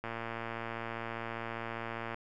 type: click train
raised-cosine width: 0.5 ms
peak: -23 dBFS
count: 243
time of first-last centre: 0.04-2.144 s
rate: 115 Hz
effects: none